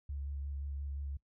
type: tone with vibrato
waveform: sine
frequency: 70.3 Hz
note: C#2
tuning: 25 cents sharp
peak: -37 dBFS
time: 0.09-1.17 s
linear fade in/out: 5 ms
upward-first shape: square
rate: 5.7 Hz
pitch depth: 16 cents each way
effects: noise-tail reverb RT60 0.1 s tail -21 dB re dry